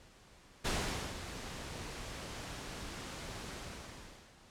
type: noise with ADSR envelope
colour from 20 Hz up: pink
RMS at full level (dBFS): -33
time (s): 0.64-4.36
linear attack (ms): 17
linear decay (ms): 480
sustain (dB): -11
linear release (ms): 850
effects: pink hiss -60 dBFS RMS until 4.5 s + low-pass 8000 Hz 12 dB/octave